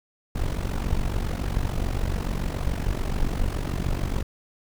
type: noise with amplitude modulation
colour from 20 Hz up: brown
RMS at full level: -22 dBFS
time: 0.35-4.23 s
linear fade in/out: 10 ms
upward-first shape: sine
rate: 47 Hz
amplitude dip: 80%
effects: none